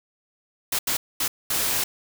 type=noise bursts at uneven times; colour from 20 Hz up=white; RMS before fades=-24 dBFS; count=4; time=0.72-0.79 / 0.87-0.97 / 1.2-1.28 / 1.5-1.84 s; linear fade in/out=5 ms; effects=none